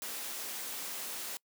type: high-pass noise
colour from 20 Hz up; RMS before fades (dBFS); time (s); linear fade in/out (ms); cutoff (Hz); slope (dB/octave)
white; -40; 0.02-1.37; 0; 200; 24
effects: noise-tail reverb RT60 0.1 s tail -26 dB re dry